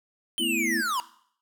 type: linear sweep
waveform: square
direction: down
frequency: 3136 to 932.3 Hz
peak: -26 dBFS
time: 0.38-1 s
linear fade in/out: 0 ms
type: chord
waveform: sine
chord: A suspended second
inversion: none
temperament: equal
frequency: 220 / 246.9 / 329.6 Hz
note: A3 / B3 / E4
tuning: 0 / 0 / 0 cents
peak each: -34 / -32 / -30 dBFS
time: 0.39-0.82 s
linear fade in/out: 20 ms
effects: noise-tail reverb RT60 0.6 s tail -17 dB re dry